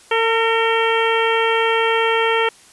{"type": "harmonic tone with a mistuned harmonic", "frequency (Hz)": 452.8, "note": "A4", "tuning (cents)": 50, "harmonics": [1, 2, 3, 4, 5, 6, 7], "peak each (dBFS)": [-18, -21, -23, -24, -25, -26, -26], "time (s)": [0.11, 2.49], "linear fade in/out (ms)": 5, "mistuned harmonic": 4, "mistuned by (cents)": 28, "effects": ["white hiss -47 dBFS RMS until 2.72 s", "resampled to 24000 Hz"]}